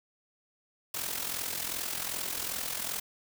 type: noise with amplitude modulation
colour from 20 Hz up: white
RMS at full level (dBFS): -32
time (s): 0.94-3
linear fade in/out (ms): 5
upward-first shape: sine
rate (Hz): 42.6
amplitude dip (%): 65
effects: none